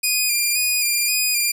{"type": "tone with vibrato", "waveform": "10% pulse", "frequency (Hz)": 2435, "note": "D#7", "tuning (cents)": -38, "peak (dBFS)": -9, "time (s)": [0.03, 1.52], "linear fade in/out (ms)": 10, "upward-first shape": "square", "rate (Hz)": 1.9, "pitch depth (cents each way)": 28, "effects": []}